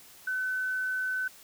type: tone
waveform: sine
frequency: 1514 Hz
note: F#6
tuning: 39 cents sharp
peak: -28 dBFS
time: 0.27-1.28 s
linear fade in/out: 5 ms
effects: white hiss -53 dBFS RMS until 1.43 s